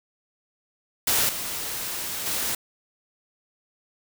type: noise with level steps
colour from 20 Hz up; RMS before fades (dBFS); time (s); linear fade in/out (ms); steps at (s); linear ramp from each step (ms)
white; -22 / -31 / -27; 1.07-2.55; 5; 1.29 / 2.26; 2
effects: none